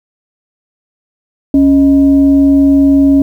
sine tone with frequency modulation, 277.2 Hz, C#4, in tune, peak -4 dBFS, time 1.54-3.22 s, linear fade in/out 2 ms, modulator 345 Hz, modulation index 0.3, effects 7-bit

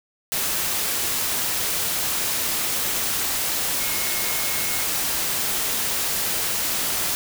sine tone in noise, 2168 Hz, C#7, 39 cents flat, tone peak -34 dBFS, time 3.8-4.83 s, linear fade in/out 0 ms, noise white, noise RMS -24 dBFS, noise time 0.32-7.15 s, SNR -13 dB, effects none

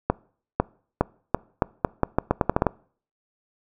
accelerating click train, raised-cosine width 1 ms, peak -4 dBFS, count 14, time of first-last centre 0.1-2.667 s, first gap 500 ms, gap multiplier 0.82, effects noise-tail reverb RT60 0.5 s tail -24 dB re dry

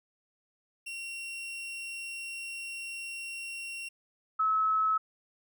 40% pulse / sine tone pair in turn, 2741 / 1293.6 Hz, F7 / E6, -33 / -33 cents, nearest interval octave + minor second, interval 1300 cents, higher first, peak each -36 / -24 dBFS, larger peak second, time 0.86-3.89 / 4.39-4.98 s, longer first, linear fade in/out 10 ms, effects none

